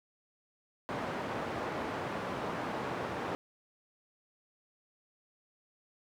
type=band-pass noise; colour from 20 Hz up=white; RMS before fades=-37 dBFS; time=0.89-3.35 s; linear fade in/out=0 ms; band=110 to 1000 Hz; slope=12 dB/octave; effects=none